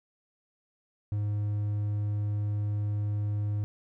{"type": "tone", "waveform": "triangle", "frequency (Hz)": 103.83, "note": "G#2", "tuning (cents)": 0, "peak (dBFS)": -25, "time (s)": [1.12, 3.64], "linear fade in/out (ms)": 0, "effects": []}